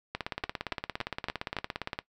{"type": "two click trains", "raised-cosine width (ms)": 0.3, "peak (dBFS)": [-16, -15], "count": [33, 5], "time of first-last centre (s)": [[0.15, 1.989], [0.44, 1.567]], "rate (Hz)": [17.4, 3.55], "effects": ["noise-tail reverb RT60 0.1 s tail -18 dB re dry"]}